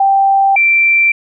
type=tone pair in turn; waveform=sine; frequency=784 / 2349 Hz; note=G5 / D7; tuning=0 / 0 cents; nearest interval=octave + perfect fifth; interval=1900 cents; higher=second; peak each=-7 dBFS; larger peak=neither; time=0-0.56 / 0.56-1.12 s; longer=neither; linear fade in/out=5 ms; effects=none